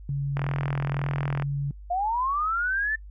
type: tone with pitch glide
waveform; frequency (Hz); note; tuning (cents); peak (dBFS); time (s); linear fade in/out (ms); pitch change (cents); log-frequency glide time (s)
sine; 140 to 140.97; C#3 to C#3; +18 to +29; -25; 0.09-1.71; 2; +11; 0.71-1.44
type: click train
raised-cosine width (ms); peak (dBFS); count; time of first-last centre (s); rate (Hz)
0.5; -16; 45; 0.37-1.423; 41.8
type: linear sweep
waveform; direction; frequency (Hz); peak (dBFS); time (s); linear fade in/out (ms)
sine; up; 687 to 1785; -23; 1.9-2.96; 10
effects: noise-tail reverb RT60 0.1 s tail -26 dB re dry + added 50 Hz sine -40 dBFS peak until 3.1 s